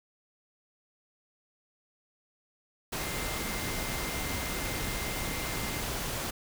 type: tone in noise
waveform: sine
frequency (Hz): 2093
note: C7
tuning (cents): 0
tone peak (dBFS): -42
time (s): 2.99-5.81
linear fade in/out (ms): 10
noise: pink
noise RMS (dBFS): -34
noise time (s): 2.92-6.31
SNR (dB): -11
effects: none